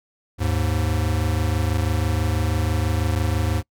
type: tone pair together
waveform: square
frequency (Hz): 78 / 104.12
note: D#2 / G#2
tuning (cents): +5 / +5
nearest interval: perfect fourth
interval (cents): 500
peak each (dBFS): -23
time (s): 0.38-3.63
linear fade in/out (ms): 50
effects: noise-tail reverb RT60 0.1 s tail -26 dB re dry